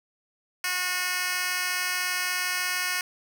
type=tone with high-pass filter; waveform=10% pulse; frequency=363.2 Hz; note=F#4; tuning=32 cents flat; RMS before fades=-28 dBFS; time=0.64-3.01 s; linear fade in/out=2 ms; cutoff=1900 Hz; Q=0.8; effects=none